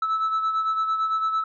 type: beating tone pair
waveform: sine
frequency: 1307 / 1315.9 Hz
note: E6 / E6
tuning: -15 / -3 cents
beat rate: 8.9 Hz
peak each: -20 / -28 dBFS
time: 0.02-1.44 s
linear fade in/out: 5 ms
effects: tanh soft clip ceiling -19 dBFS